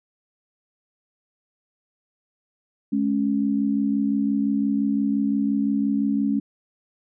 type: tone pair together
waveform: sine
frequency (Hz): 211.7 / 277.5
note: G#3 / C#4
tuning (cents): +33 / +2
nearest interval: perfect fourth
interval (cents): 469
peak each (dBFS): -22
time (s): 2.92-6.4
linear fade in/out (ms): 10
effects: none